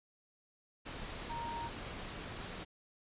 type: tone in noise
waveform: sine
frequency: 932.3 Hz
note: A#5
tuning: in tune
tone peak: -39 dBFS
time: 1.29-1.69 s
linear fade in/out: 20 ms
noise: pink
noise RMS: -44 dBFS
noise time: 0.85-2.65 s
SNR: +2 dB
effects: resampled to 8000 Hz